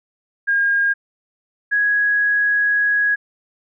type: tone pair in turn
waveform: sine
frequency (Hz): 1621 / 1663.7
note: G#6 / G#6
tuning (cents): -42 / +3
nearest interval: unison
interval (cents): 45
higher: second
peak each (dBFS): -14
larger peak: neither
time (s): 0.47-0.94 / 1.71-3.16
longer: second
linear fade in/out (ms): 20
effects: none